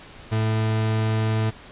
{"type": "tone", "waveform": "40% pulse", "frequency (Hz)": 110, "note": "A2", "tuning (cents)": 0, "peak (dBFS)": -19, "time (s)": [0.31, 1.51], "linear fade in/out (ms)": 20, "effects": ["pink hiss -44 dBFS RMS until 1.71 s", "resampled to 8000 Hz"]}